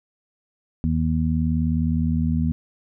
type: harmonic tone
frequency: 79.6 Hz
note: D#2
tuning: 40 cents sharp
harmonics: 1 / 2 / 3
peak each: -23 / -23 / -23 dBFS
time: 0.84-2.52 s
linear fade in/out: 0 ms
effects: none